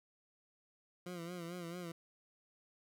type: tone with vibrato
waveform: 20% pulse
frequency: 173.4 Hz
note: F3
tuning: 12 cents flat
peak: -38 dBFS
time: 1.06-1.92 s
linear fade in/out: 5 ms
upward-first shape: sine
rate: 4.5 Hz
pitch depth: 71 cents each way
effects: none